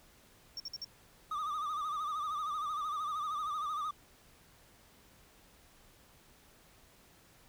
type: tone bursts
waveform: triangle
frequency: 5500 Hz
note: F8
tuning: 27 cents flat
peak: -37 dBFS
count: 4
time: 0.57-0.846 s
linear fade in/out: 2 ms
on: 30 ms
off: 52 ms
type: tone with vibrato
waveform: triangle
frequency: 1212 Hz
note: D#6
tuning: 46 cents flat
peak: -32 dBFS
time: 1.31-3.91 s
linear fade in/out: 5 ms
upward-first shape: sine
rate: 13 Hz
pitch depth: 82 cents each way
effects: pink hiss -62 dBFS RMS until 7.48 s